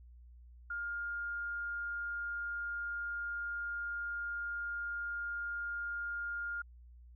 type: tone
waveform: sine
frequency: 1411 Hz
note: F6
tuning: 17 cents sharp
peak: -36 dBFS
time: 0.7-6.62 s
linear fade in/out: 5 ms
effects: added 60 Hz sine -53 dBFS peak until 7.15 s